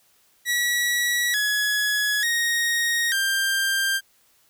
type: tone with pitch steps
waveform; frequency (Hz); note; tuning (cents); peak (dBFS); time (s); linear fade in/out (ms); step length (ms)
sawtooth; 1932 / 1686 / 1870 / 1586; B6 / G#6 / A#6 / G6; -39 / +26 / +5 / +20; -17; 0.45-4.01; 50; 890
effects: white hiss -61 dBFS RMS until 4.49 s